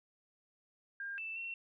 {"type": "tone with pitch steps", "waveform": "sine", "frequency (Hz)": [1605, 2651, 2716], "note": ["G6", "E7", "F7"], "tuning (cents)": [40, 9, -49], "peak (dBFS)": -39, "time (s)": [1, 1.54], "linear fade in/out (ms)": 2, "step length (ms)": 180, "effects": []}